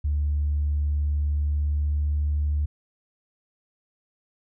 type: tone with pitch glide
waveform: sine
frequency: 73.42 to 73.93 Hz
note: D2 to D2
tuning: 0 to +12 cents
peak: -20 dBFS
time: 0.04-2.66 s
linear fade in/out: 10 ms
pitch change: +12 cents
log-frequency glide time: 1.26-2.21 s
effects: tanh soft clip ceiling -17 dBFS